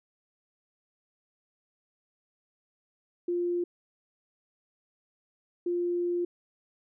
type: tone bursts at uneven times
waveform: sine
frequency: 350 Hz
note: F4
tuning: 4 cents sharp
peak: -26 dBFS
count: 2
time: 3.28-3.64 / 5.66-6.25 s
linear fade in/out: 5 ms
effects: none